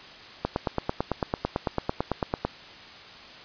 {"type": "click train", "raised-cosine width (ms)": 1, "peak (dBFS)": -10, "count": 19, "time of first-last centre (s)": [0.45, 2.45], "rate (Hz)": 9, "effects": ["white hiss -45 dBFS RMS until 3.44 s", "resampled to 11025 Hz"]}